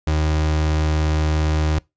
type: tone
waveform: 35% pulse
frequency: 77.3 Hz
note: D#2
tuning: 11 cents flat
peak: -15 dBFS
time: 0.07-1.79 s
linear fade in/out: 5 ms
effects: noise-tail reverb RT60 0.2 s tail -24 dB re dry + resampled to 16000 Hz